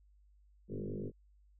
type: tone with frequency modulation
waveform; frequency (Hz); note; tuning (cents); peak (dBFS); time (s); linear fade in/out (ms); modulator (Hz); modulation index
sine; 103.83; G#2; 0; -37; 0.68-1.12; 50; 50.3; 7
effects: added 50 Hz sine -62 dBFS peak until 1.59 s